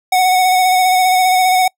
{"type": "tone with vibrato", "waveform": "square", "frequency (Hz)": 740, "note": "F#5", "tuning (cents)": 0, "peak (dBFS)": -10, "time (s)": [0.12, 1.68], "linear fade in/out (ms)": 5, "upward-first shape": "square", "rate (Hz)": 15, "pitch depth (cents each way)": 19, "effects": ["noise-tail reverb RT60 0.1 s tail -26 dB re dry"]}